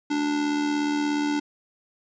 square tone with amplitude modulation, 293.7 Hz, D4, in tune, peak -21 dBFS, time 0.1-1.4 s, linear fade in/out 10 ms, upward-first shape sine, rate 76.9 Hz, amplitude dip 50%, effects resampled to 16000 Hz

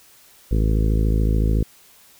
harmonic tone, 53.8 Hz, A1, 38 cents flat, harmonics 1 / 2 / 3 / 4 / 5 / 6 / 7 / 8 / 9, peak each -17 / -23 / -27 / -29 / -31 / -33 / -34 / -35 / -36 dBFS, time 0.51-1.63 s, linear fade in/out 5 ms, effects white hiss -51 dBFS RMS until 2.19 s

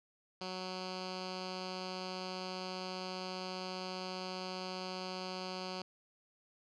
10% pulse tone with low-pass filter, 185 Hz, F#3, in tune, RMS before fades -42 dBFS, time 0.41-5.82 s, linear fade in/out 2 ms, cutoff 4600 Hz, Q 3.6, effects none

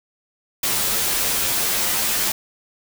white noise with comb filter, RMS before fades -21 dBFS, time 0.63-2.32 s, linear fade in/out 5 ms, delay 12 ms, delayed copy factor -0.8, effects none

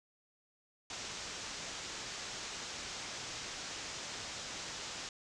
white low-pass noise, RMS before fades -44 dBFS, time 0.9-5.09 s, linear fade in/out 2 ms, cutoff 7200 Hz, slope 48 dB/octave, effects none

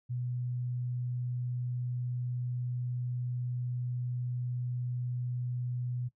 sine tone, 123.47 Hz, B2, in tune, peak -32 dBFS, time 0.09-6.09 s, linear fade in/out 20 ms, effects noise-tail reverb RT60 0.1 s tail -17 dB re dry

